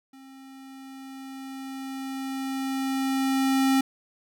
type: tone with level ramp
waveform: square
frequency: 267.4 Hz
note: C4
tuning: 38 cents sharp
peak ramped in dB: -47 to -19 dBFS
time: 0.13-3.81 s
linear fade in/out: 5 ms
effects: none

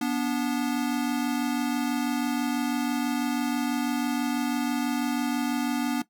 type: tone pair together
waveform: square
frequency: 243.9 / 290 Hz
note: B3 / D4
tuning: -21 / -22 cents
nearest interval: minor third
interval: 299 cents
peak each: -28 dBFS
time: 0.01-6.02 s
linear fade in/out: 5 ms
effects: noise-tail reverb RT60 0.1 s tail -17 dB re dry

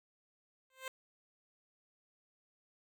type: tone with exponential growth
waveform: 10% pulse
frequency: 523.3 Hz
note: C5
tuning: in tune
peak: -29 dBFS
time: 0.7-0.88 s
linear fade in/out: 2 ms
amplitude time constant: 38 ms
effects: none

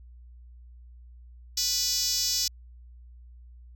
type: tone with high-pass filter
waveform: 5% pulse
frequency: 493.4 Hz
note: B4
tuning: 2 cents flat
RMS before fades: -27 dBFS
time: 1.57-2.48 s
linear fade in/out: 5 ms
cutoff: 5300 Hz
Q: 2.6
effects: added 60 Hz sine -46 dBFS peak until 3.75 s

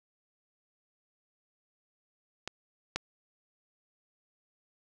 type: clicks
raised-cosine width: 0.2 ms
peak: -18 / -13 dBFS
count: 2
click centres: 2.476 / 2.96 s
effects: none

